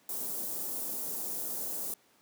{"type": "band-stop noise", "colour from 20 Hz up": "white", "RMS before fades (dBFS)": -36, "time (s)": [0.09, 1.94], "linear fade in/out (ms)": 2, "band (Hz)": [590, 9400], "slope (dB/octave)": 12, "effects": ["pink hiss -65 dBFS RMS until 2.21 s", "high-pass 200 Hz 12 dB/octave"]}